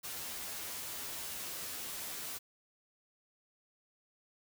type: noise with comb filter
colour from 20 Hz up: white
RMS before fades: -42 dBFS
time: 0.03-2.39 s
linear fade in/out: 20 ms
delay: 12 ms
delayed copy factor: +0.85
effects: none